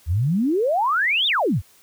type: exponential two-way sweep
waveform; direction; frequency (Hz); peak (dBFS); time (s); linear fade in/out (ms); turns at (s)
sine; up then down; 73.42 to 3787 to 73.42; -17; 0.06-1.62; 50; 1.27
effects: white hiss -54 dBFS RMS until 1.82 s